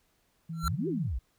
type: tone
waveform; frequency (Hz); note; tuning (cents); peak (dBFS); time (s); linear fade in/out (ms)
sine; 163.6; E3; -13; -34; 0.49-1.08; 10
type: tone with exponential growth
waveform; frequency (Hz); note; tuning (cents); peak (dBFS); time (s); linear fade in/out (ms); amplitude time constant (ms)
square; 1357; E6; +50; -26; 0.53-0.68; 1; 31
type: exponential two-way sweep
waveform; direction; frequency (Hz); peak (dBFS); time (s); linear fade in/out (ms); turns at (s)
sine; up then down; 49.65 to 409.2 to 49.65; -29; 0.63-1.19; 10; 0.88
effects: pink hiss -71 dBFS RMS until 1.38 s